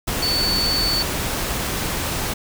sine tone in noise, 4480 Hz, C#8, 18 cents sharp, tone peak -19 dBFS, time 0.22-1.03 s, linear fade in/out 10 ms, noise pink, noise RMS -24 dBFS, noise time 0.07-2.34 s, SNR +2 dB, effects none

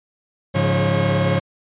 40% pulse tone cluster, 103.8 / 140.5 / 174.9 / 544 Hz, G#2 / C#3 / F3 / C#5, 0 / +24 / +3 / -33 cents, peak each -21 dBFS, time 0.54-1.4 s, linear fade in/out 20 ms, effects resampled to 8000 Hz

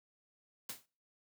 white noise with exponential decay, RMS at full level -38 dBFS, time 0.69-0.86 s, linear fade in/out 5 ms, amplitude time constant 35 ms, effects noise-tail reverb RT60 0.4 s tail -24 dB re dry + high-pass 80 Hz 12 dB/octave

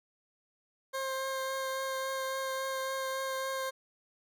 20% pulse tone with vibrato, 531 Hz, C5, 25 cents sharp, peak -28 dBFS, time 0.93-3.71 s, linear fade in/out 20 ms, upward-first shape triangle, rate 3.6 Hz, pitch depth 13 cents each way, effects none

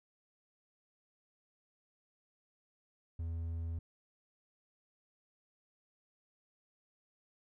triangle tone, 82.9 Hz, E2, 10 cents sharp, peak -34 dBFS, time 3.19-3.79 s, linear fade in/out 5 ms, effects none

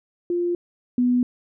sine tone pair in turn, 349.2 / 246.9 Hz, F4 / B3, 0 / 0 cents, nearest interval tritone, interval 600 cents, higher first, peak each -20 / -16 dBFS, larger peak second, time 0.3-0.55 / 0.98-1.23 s, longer neither, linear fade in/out 2 ms, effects none

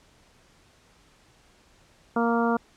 harmonic tone, 233.1 Hz, A#3, in tune, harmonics 1 / 2 / 3 / 4 / 5 / 6, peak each -24 / -27 / -29 / -30 / -31 / -32 dBFS, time 2.16-2.57 s, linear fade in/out 5 ms, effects pink hiss -59 dBFS RMS until 2.76 s + low-pass 8000 Hz 12 dB/octave

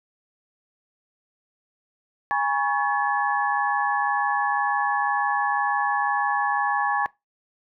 sine tone cluster, 822 / 968 / 1110 / 1714 Hz, G#5 / B5 / C#6 / A6, -18 / -35 / +2 / -46 cents, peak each -24 / -30 / -26 / -25 dBFS, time 2.31-7.06 s, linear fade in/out 0 ms, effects noise-tail reverb RT60 0.2 s tail -21 dB re dry

